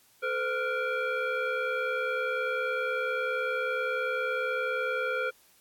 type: tone with frequency modulation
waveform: sine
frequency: 440 Hz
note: A4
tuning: in tune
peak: -27 dBFS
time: 0.22-5.31 s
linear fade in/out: 20 ms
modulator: 950 Hz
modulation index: 1.8
effects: white hiss -62 dBFS RMS until 5.6 s + AAC 64 kbps